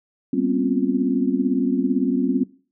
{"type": "tone cluster", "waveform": "sine", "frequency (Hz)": [195.1, 237.4, 253.2, 270.9, 350.4], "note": ["G3", "A#3", "B3", "C#4", "F4"], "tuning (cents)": [-8, 32, 43, -40, 6], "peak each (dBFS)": [-27, -26, -23, -21, -28], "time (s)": [0.33, 2.44], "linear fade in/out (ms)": 5, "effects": ["noise-tail reverb RT60 0.4 s tail -18 dB re dry"]}